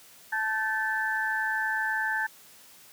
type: tone cluster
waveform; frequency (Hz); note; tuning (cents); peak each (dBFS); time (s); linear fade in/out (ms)
sine; 876 / 1538 / 1750; A5 / G6 / A6; -8 / -33 / -10; -32 / -30 / -29; 0.32-2.27; 10
effects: white hiss -53 dBFS RMS until 2.92 s + high-pass 80 Hz 12 dB/octave